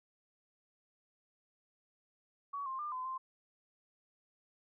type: tone with pitch steps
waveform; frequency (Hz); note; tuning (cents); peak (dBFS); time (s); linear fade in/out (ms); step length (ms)
sine; 1128 / 1056 / 1199 / 1022 / 1046; C#6 / C6 / D6 / C6 / C6; +30 / +16 / +36 / -41 / -1; -37; 2.53-3.18; 10; 130
effects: none